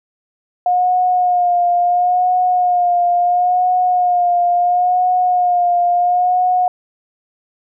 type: tone with vibrato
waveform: sine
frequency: 716 Hz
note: F5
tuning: 43 cents sharp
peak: -11 dBFS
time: 0.66-6.68 s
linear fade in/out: 2 ms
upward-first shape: sine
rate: 0.73 Hz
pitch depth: 32 cents each way
effects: none